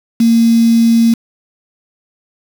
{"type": "tone with quantisation", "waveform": "sine", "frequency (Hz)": 230, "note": "A#3", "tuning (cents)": -23, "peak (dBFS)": -6, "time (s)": [0.2, 1.14], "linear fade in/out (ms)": 5, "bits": 4, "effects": []}